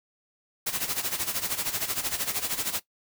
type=noise with tremolo; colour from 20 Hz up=white; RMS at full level=-27 dBFS; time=0.66-2.8 s; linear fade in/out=10 ms; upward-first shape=sine; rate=13 Hz; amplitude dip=75%; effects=noise-tail reverb RT60 0.1 s tail -17 dB re dry